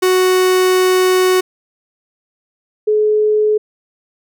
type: tone pair in turn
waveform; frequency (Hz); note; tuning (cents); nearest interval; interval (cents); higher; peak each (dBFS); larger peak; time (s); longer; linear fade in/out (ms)
45% pulse / sine; 370 / 425.9; F#4 / G#4; 0 / +44; major second; 244; second; -10; neither; 0.02-1.41 / 2.87-3.58; first; 10
effects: none